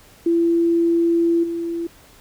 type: tone with level steps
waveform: sine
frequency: 337.2 Hz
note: E4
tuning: 39 cents sharp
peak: -14 / -22 dBFS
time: 0.26-1.87 s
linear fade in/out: 5 ms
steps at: 1.43 s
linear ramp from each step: 10 ms
effects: pink hiss -49 dBFS RMS until 2.2 s